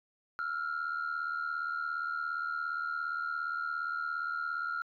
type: tone pair together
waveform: sine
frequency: 1337 / 1414.3 Hz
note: E6 / F6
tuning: +24 / +21 cents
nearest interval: minor second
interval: 97 cents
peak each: -35 / -33 dBFS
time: 0.39-4.82 s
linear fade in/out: 0 ms
effects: tanh soft clip ceiling -28 dBFS